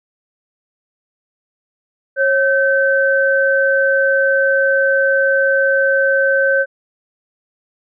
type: tone pair together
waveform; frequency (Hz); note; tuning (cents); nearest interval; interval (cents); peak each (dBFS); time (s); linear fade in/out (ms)
sine; 545 / 1540.5; C#5 / G6; -29 / -31; octave + tritone; 1798; -14; 2.16-6.66; 50
effects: none